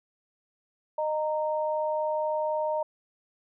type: tone pair together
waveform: sine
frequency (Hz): 615.1 / 926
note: D#5 / A#5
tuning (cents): -20 / -12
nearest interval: perfect fifth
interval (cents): 708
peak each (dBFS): -27 / -30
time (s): 0.98-2.83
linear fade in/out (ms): 5
effects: none